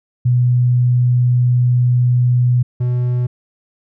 sine / triangle tone pair in turn, 123.47 / 123.47 Hz, B2 / B2, 0 / 0 cents, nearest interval unison, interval 0 cents, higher neither, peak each -10 / -12 dBFS, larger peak first, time 0.25-2.63 / 2.8-3.27 s, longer first, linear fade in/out 10 ms, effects none

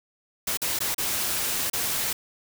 white noise with dropouts, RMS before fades -27 dBFS, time 0.47-2.13 s, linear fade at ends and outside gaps 5 ms, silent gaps 0.573-0.617 / 0.79-0.804 / 0.946-0.981 / 1.7-1.732 s, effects none

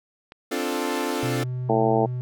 clicks, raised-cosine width 0.3 ms, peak -26 dBFS, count 2, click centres 0.321 / 0.749 s
sawtooth chord, D minor seventh, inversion third, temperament equal, 261.6 / 293.7 / 349.2 / 440 Hz, C4 / D4 / F4 / A4, 0 / 0 / 0 / 0 cents, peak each -26 dBFS, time 0.51-1.44 s, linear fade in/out 10 ms
triangle tone with pitch glide, 126 to 124.99 Hz, B2 to B2, +35 to +21 cents, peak -24 dBFS, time 1.23-2.21 s, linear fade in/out 0 ms, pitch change -14 cents, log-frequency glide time 1.87-2.02 s
harmonic tone, 111.5 Hz, A2, 23 cents sharp, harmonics 2 / 3 / 4 / 5 / 6 / 7 / 8, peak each -27 / -26 / -23 / -29 / -25 / -25 / -29 dBFS, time 1.69-2.06 s, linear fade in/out 5 ms
effects none

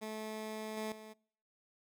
15% pulse tone with level steps, 217.1 Hz, A3, 23 cents flat, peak -34 / -31 / -43 dBFS, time 0.01-1.14 s, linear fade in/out 20 ms, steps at 0.77 / 0.92 s, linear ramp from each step 2 ms, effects noise-tail reverb RT60 0.7 s tail -26 dB re dry

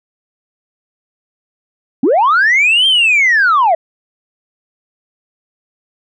sine linear two-way sweep, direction up then down, 224.7 to 3201 to 622 Hz, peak -6 dBFS, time 2.03-3.75 s, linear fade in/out 5 ms, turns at 2.87 s, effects tanh soft clip ceiling -5 dBFS

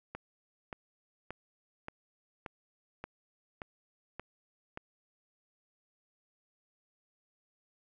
click train, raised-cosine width 0.5 ms, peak -25 dBFS, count 9, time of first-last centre 0.15-4.774 s, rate 1.73 Hz, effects none

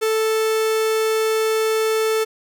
45% pulse tone, 440 Hz, A4, in tune, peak -17 dBFS, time 0.01-2.25 s, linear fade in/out 20 ms, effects none

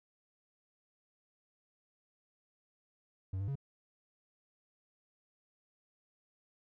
triangle tone with pitch steps, 94.7 / 98.8 / 138.4 Hz, F#2 / G2 / C#3, +41 / +14 / -2 cents, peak -32 dBFS, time 3.33-3.555 s, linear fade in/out 5 ms, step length 75 ms, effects none

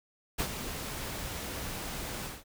pink noise with ADSR envelope, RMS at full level -30 dBFS, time 0.38-2.44 s, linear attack 18 ms, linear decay 73 ms, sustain -8 dB, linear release 190 ms, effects none

